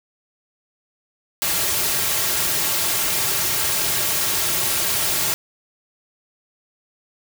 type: noise with comb filter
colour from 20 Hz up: white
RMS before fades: -21 dBFS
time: 1.42-5.34 s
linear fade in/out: 0 ms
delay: 4 ms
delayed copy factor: -0.6
effects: none